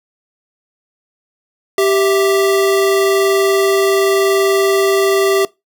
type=tone pair together; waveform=square; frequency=391.4 / 659.3 Hz; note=G4 / E5; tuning=-3 / 0 cents; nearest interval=major sixth; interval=903 cents; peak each=-12 / -19 dBFS; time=1.78-5.45 s; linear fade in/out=2 ms; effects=noise-tail reverb RT60 0.2 s tail -21 dB re dry